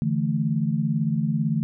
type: chord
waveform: sine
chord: D suspended second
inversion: none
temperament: equal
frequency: 146.83 / 164.81 / 220 Hz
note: D3 / E3 / A3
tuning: 0 / 0 / 0 cents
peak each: -25 dBFS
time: 0.02-1.63 s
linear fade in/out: 0 ms
effects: none